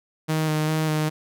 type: tone with vibrato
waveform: sawtooth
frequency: 155.56 Hz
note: D#3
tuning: in tune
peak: -17 dBFS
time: 0.28-1.1 s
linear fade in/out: 20 ms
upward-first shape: square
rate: 2.5 Hz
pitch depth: 16 cents each way
effects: none